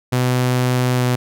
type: tone with pitch glide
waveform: sawtooth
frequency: 125.7 to 124.54 Hz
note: B2 to B2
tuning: +31 to +15 cents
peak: -11 dBFS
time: 0.12-1.16 s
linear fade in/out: 10 ms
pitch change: -16 cents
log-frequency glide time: 0.95-1.05 s
effects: none